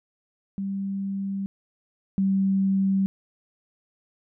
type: tone pair in turn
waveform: sine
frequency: 196 / 193.64 Hz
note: G3 / G3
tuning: 0 / -21 cents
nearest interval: unison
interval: 21 cents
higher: first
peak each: -26 / -19 dBFS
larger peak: second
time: 0.58-1.46 / 2.18-3.06 s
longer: neither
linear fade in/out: 0 ms
effects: none